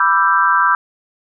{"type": "chord", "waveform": "sine", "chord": "E minor seventh", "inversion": "second", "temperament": "equal with one note detuned", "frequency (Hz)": [987.8, 1174.7, 1340.8, 1568], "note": ["B5", "D6", "E6", "G6"], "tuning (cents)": [0, 0, 29, 0], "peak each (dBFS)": -16, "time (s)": [0, 0.75], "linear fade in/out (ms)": 2, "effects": []}